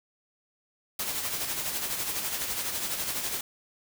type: noise with tremolo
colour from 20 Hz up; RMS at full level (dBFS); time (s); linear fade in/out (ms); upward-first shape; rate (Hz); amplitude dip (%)
white; -30; 0.99-3.41; 5; sine; 12; 45
effects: none